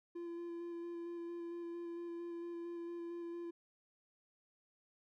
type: tone with vibrato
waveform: triangle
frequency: 341.9 Hz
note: F4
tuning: 37 cents flat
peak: -40 dBFS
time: 0.15-3.51 s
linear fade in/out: 10 ms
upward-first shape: square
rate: 4.4 Hz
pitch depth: 11 cents each way
effects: none